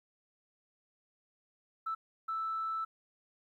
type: tone bursts at uneven times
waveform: sine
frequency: 1318.5 Hz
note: E6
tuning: in tune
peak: -32 dBFS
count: 2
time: 1.86-1.95 / 2.28-2.85 s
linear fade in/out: 10 ms
effects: tanh soft clip ceiling -28 dBFS + 12-bit